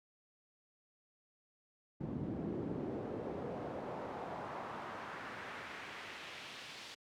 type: noise with band-pass filter sweep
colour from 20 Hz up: brown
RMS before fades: -43 dBFS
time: 2-6.95 s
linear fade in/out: 10 ms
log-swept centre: 220 to 4000 Hz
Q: 1.3
effects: high-pass 100 Hz 12 dB/octave